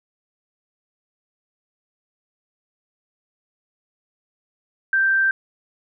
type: tone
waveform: sine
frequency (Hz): 1568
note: G6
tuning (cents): 0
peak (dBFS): -15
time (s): 4.93-5.31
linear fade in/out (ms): 2
effects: none